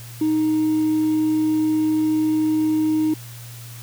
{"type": "tone with hard clipping", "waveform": "triangle", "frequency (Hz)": 311.1, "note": "D#4", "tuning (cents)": 0, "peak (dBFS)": -16, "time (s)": [0.21, 3.14], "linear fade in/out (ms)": 5, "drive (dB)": 2, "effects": ["added 118 Hz sine -36 dBFS peak until 3.82 s", "white hiss -42 dBFS RMS until 3.82 s"]}